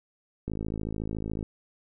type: click train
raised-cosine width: 3 ms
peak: -20 dBFS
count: 52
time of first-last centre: 0.48-1.428 s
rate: 53.8 Hz
effects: none